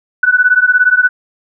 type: beating tone pair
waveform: sine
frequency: 1480 / 1497 Hz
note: F#6 / F#6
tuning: 0 / +20 cents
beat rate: 17 Hz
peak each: -10 dBFS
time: 0.23-1.09 s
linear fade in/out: 5 ms
effects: none

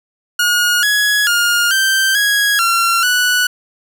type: tone with pitch steps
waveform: sawtooth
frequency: 1439 / 1678 / 1418 / 1562 / 1658 / 1367 / 1478 Hz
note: F#6 / G#6 / F6 / G6 / G#6 / F6 / F#6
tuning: -49 / +17 / +26 / -7 / -3 / -37 / -2 cents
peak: -8 dBFS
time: 0.39-3.47 s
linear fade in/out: 5 ms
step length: 440 ms
effects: none

